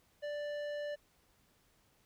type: tone with tanh clipping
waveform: triangle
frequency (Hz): 587.3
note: D5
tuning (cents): 0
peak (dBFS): -39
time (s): 0.22-0.96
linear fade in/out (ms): 20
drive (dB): 17
effects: pink hiss -71 dBFS RMS until 2.05 s